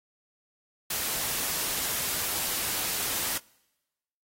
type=noise; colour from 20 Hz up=white; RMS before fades=-30 dBFS; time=0.9-3.38 s; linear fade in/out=5 ms; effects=noise-tail reverb RT60 1.0 s tail -25 dB re dry + AAC 48 kbps